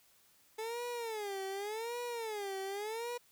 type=tone with vibrato; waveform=30% pulse; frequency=431.9 Hz; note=A4; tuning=32 cents flat; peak=-35 dBFS; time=0.58-3.18 s; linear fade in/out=10 ms; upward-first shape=sine; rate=0.87 Hz; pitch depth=200 cents each way; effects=white hiss -67 dBFS RMS until 3.31 s